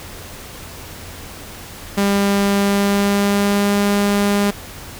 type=tone with pitch glide; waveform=sawtooth; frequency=200 to 202.7 Hz; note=G3 to G#3; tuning=+35 to -42 cents; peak=-10 dBFS; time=1.97-4.51 s; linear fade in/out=10 ms; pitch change=+23 cents; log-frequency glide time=2.59-3.8 s; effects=added 88 Hz sine -41 dBFS peak until 4.99 s + pink hiss -35 dBFS RMS until 4.99 s